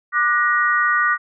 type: tone cluster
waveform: sine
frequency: 1189 / 1464 / 1890 Hz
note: D6 / F#6 / A#6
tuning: +21 / -19 / +23 cents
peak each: -19 dBFS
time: 0.12-1.18 s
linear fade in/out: 50 ms
effects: none